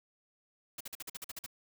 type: noise bursts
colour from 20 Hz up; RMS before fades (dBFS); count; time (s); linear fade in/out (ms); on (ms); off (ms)
white; -42; 10; 0.78-1.463; 5; 26; 47
effects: none